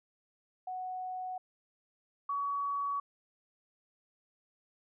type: tone pair in turn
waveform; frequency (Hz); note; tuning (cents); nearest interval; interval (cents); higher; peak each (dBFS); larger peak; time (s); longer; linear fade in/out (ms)
sine; 740 / 1129.8; F#5 / C#6; 0 / +33; perfect fifth; 733; second; -36 / -31; second; 0.67-1.38 / 2.29-3; neither; 5
effects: none